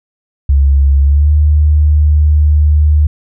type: tone with pitch glide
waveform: sine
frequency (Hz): 69.3 to 75.14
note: C#2 to D2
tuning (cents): 0 to +40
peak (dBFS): -5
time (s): 0.49-3.07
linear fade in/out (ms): 5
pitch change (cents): +140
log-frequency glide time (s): 1.02-1.31
effects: none